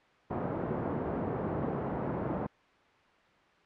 pink band-pass noise, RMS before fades -34 dBFS, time 0.3-2.47 s, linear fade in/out 10 ms, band 140 to 790 Hz, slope 12 dB/octave, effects white hiss -62 dBFS RMS until 3.65 s + low-pass 2000 Hz 12 dB/octave

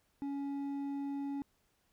sine tone with hard clipping, 280 Hz, C#4, 18 cents sharp, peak -37 dBFS, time 0.22-1.42 s, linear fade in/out 0 ms, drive 5 dB, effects pink hiss -75 dBFS RMS until 1.92 s

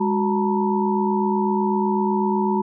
sine tone cluster, 206.1 / 370.2 / 892 / 960 Hz, G#3 / F#4 / A5 / B5, -13 / +1 / +23 / -49 cents, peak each -21 / -23 / -25 / -26 dBFS, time 0-2.62 s, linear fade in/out 10 ms, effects none

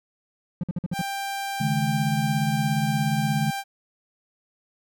triangle tone bursts, 174.61 Hz, F3, in tune, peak -21 dBFS, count 6, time 0.61-1.015 s, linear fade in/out 2 ms, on 25 ms, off 51 ms
sawtooth tone, 790 Hz, G5, 13 cents sharp, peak -24 dBFS, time 0.92-3.64 s, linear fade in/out 50 ms
sine chord, C# suspended second, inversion none, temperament equal with one note detuned, 138.59 / 155.56 / 213 Hz, C#3 / D#3 / G#3, 0 / 0 / +44 cents, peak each -26 dBFS, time 1.6-3.51 s, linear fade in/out 10 ms
effects none

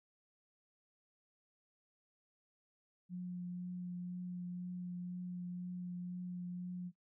sine tone with vibrato, 178.7 Hz, F3, 40 cents sharp, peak -40 dBFS, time 3.09-6.92 s, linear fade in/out 50 ms, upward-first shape triangle, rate 2 Hz, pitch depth 14 cents each way, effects noise-tail reverb RT60 0.1 s tail -22 dB re dry

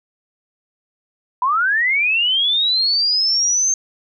sine linear sweep, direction up, 968 to 6370 Hz, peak -14 dBFS, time 1.42-3.74 s, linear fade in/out 2 ms, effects none

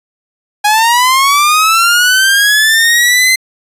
sawtooth linear sweep, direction up, 822 to 2072 Hz, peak -3 dBFS, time 0.64-3.36 s, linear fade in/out 10 ms, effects resampled to 32000 Hz

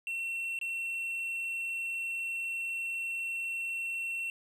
triangle tone with dropouts, 2712 Hz, E7, 49 cents sharp, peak -31 dBFS, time 0.07-4.3 s, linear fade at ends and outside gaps 1 ms, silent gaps 0.589-0.613 s, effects none

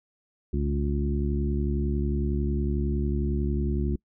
harmonic tone with a mistuned harmonic, 71 Hz, C#2, 42 cents sharp, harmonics 1 / 2 / 3 / 4 / 5, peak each -26 / -31 / -31 / -36 / -33 dBFS, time 0.53-3.96 s, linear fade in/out 5 ms, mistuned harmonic 1, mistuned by -68 cents, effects noise-tail reverb RT60 0.1 s tail -25 dB re dry

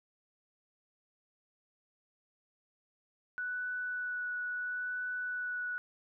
sine tone with vibrato, 1480 Hz, F#6, in tune, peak -34 dBFS, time 3.38-5.78 s, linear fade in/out 0 ms, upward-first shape sine, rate 0.74 Hz, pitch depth 10 cents each way, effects none

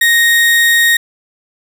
35% pulse tone, 1864.7 Hz, A#6, in tune, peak -6 dBFS, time 0.01-0.97 s, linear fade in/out 5 ms, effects 7-bit

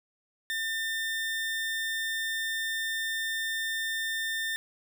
30% pulse tone, 1800 Hz, A6, 39 cents sharp, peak -27 dBFS, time 0.5-4.56 s, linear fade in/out 0 ms, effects none

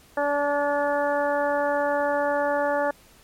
harmonic tone, 288.2 Hz, D4, 33 cents flat, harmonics 1 / 2 / 3 / 4 / 5 / 6, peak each -32 / -23 / -27 / -33 / -32 / -32 dBFS, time 0.17-2.91 s, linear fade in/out 5 ms, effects pink hiss -54 dBFS RMS until 3.23 s + MP3 64 kbps

